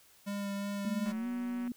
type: tone with vibrato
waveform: square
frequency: 200.7 Hz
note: G3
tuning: 41 cents sharp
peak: -35 dBFS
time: 0.26-1.13 s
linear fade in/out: 20 ms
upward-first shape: sine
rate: 2.8 Hz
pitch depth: 12 cents each way
type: tone with pitch glide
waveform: sine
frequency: 220 to 242.7 Hz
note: A3 to B3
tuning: 0 to -30 cents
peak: -33 dBFS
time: 0.85-1.72 s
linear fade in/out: 2 ms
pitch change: +170 cents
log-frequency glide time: 1.16-1.27 s
type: click train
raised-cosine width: 0.5 ms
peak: -35 dBFS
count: 117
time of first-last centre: 1.06-1.677 s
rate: 188 Hz
effects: white hiss -62 dBFS RMS until 1.76 s